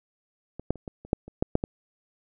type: clicks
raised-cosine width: 2 ms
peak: -23 / -9 / -29 / -22 / -30 / -8 / -29 / -9 / -7 / -14 dBFS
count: 10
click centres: 0.596 / 0.706 / 0.757 / 0.878 / 1.05 / 1.131 / 1.28 / 1.425 / 1.554 / 1.639 s
effects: none